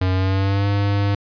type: tone with pitch glide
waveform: square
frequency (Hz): 93 to 100.83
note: F#2 to G2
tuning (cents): +9 to +49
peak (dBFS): -17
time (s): 0.01-1.15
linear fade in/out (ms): 5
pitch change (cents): +140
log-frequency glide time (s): 0.12-0.67
effects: resampled to 11025 Hz